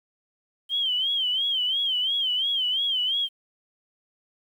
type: tone with vibrato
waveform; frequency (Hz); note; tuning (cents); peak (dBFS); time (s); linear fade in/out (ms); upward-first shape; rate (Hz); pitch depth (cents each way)
sine; 3136; G7; 0; -22; 0.69-3.29; 50; sine; 2.9; 110
effects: 9-bit